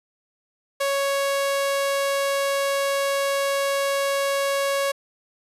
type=tone; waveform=sawtooth; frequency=555 Hz; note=C#5; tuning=2 cents sharp; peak=-17 dBFS; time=0.8-4.92 s; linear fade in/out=10 ms; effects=resampled to 32000 Hz